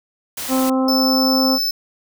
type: noise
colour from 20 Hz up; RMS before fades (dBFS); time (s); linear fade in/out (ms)
white; -27; 0.37-0.7; 5
type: harmonic tone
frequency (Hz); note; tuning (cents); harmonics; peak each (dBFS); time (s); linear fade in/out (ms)
261.6; C4; 0; 1 / 2 / 3 / 4 / 5; -16 / -22 / -26 / -28 / -30; 0.48-1.59; 50
type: tone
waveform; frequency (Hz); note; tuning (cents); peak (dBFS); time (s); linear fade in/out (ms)
square; 5274; E8; 0; -18; 0.88-1.71; 5
effects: none